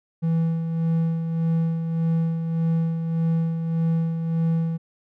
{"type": "tone with tremolo", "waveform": "triangle", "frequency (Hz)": 164.3, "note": "E3", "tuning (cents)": -5, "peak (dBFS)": -16, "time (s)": [0.22, 4.78], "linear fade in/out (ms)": 20, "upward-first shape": "sine", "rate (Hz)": 1.7, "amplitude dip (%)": 50, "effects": []}